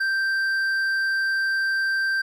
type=tone with hard clipping; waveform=sine; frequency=1568 Hz; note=G6; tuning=in tune; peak=-22 dBFS; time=0-2.22 s; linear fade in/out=10 ms; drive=5 dB; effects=none